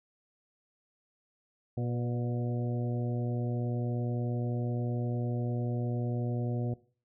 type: harmonic tone with a mistuned harmonic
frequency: 120.4 Hz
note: B2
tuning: 44 cents flat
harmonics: 1 / 2 / 3 / 4 / 5 / 6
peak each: -31 / -37 / -41 / -43 / -45 / -47 dBFS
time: 1.77-6.74 s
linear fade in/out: 5 ms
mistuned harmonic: 4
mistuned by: +31 cents
effects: noise-tail reverb RT60 0.4 s tail -18 dB re dry